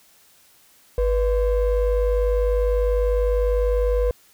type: ring-modulated tone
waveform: triangle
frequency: 270 Hz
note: C#4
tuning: 45 cents flat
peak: -12 dBFS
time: 0.98-4.11 s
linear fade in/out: 2 ms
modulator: 220 Hz
effects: white hiss -55 dBFS RMS until 4.33 s